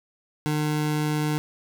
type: tone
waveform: 25% pulse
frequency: 151.3 Hz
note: D#3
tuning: 48 cents flat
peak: -19 dBFS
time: 0.46-1.38 s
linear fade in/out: 0 ms
effects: none